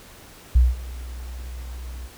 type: tone with ADSR envelope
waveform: sine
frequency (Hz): 61.7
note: B1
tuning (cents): -1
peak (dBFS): -8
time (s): 0.55-2.1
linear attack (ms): 10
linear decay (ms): 190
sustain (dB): -23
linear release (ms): 52
effects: tanh soft clip ceiling -8 dBFS + pink hiss -46 dBFS RMS until 2.17 s